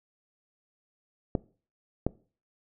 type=clicks; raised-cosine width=2 ms; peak=-12 dBFS; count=2; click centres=1.352 / 2.066 s; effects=noise-tail reverb RT60 0.4 s tail -21 dB re dry